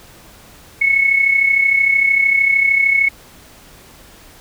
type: tone with amplitude modulation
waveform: sine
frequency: 2200 Hz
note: C#7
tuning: 14 cents flat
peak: -8 dBFS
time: 0.81-3.09 s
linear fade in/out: 10 ms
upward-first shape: sine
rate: 33.2 Hz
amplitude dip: 60%
effects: pink hiss -43 dBFS RMS until 4.4 s